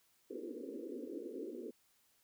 pink band-pass noise, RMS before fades -45 dBFS, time 0.3-1.71 s, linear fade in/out 10 ms, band 240 to 510 Hz, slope 96 dB/octave, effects white hiss -73 dBFS RMS until 2.23 s

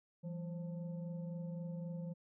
sine tone with frequency modulation, 167.1 Hz, E3, 24 cents sharp, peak -40 dBFS, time 0.23-2.14 s, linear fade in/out 20 ms, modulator 358 Hz, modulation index 0.58, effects none

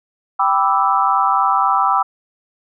sine chord, E minor seventh, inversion first, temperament equal, 784 / 987.8 / 1174.7 / 1318.5 Hz, G5 / B5 / D6 / E6, 0 / 0 / 0 / 0 cents, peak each -18 dBFS, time 0.39-2.03 s, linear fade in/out 10 ms, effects none

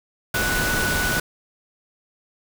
sine tone in noise, 1480 Hz, F#6, in tune, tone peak -23 dBFS, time 0.34-1.2 s, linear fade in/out 5 ms, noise pink, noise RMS -24 dBFS, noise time 0.34-1.2 s, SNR -2 dB, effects none

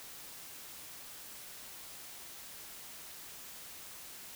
silence, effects white hiss -49 dBFS RMS until 4.35 s

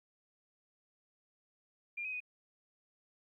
sine tone with pitch steps, 2398 / 2525 / 2487 Hz, D7 / D#7 / D#7, +36 / +25 / -1 cents, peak -37 dBFS, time 1.97-2.204 s, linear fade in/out 10 ms, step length 78 ms, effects 13-bit

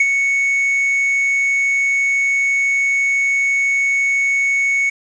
triangle tone with ADSR envelope, 2217 Hz, C#7, in tune, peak -7 dBFS, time 0-4.9 s, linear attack 5 ms, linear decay 37 ms, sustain -5 dB, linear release 10 ms, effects resampled to 22050 Hz + 7-bit

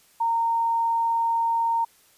sine tone, 921 Hz, A#5, 21 cents flat, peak -20 dBFS, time 0.2-1.85 s, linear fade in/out 10 ms, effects white hiss -58 dBFS RMS until 2.17 s + resampled to 32000 Hz

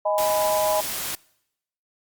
sine chord, G# minor, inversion second, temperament just, 623 / 830.6 / 996.7 Hz, D#5 / G#5 / B5, +2 / 0 / +16 cents, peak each -21 / -26 / -27 dBFS, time 0.05-0.81 s, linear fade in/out 10 ms
white noise, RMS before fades -29 dBFS, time 0.18-1.15 s, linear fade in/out 0 ms
effects noise-tail reverb RT60 0.8 s tail -24 dB re dry + Opus 48 kbps

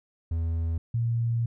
triangle / sine tone pair in turn, 82.41 / 116.55 Hz, E2 / A#2, 0 / 0 cents, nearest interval tritone, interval 600 cents, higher second, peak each -23 dBFS, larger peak neither, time 0.31-0.78 / 0.94-1.46 s, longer second, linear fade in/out 5 ms, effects none

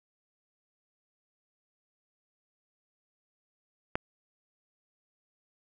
click, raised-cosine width 0.5 ms, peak -13 dBFS, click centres 3.955 s, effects none

